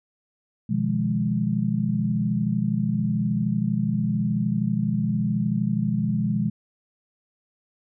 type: chord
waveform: sine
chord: F half-diminished seventh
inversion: second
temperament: equal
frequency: 123.47 / 155.56 / 174.61 / 207.7 Hz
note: Cb3 / Eb3 / F3 / Ab3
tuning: 0 / 0 / 0 / 0 cents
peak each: -27 / -29 / -27 / -24 dBFS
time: 0.69-6.5 s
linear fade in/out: 10 ms
effects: none